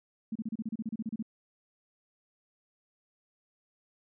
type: tone bursts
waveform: sine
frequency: 221.2 Hz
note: A3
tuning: 9 cents sharp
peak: -31 dBFS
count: 14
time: 0.32-1.226 s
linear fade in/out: 5 ms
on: 35 ms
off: 32 ms
effects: none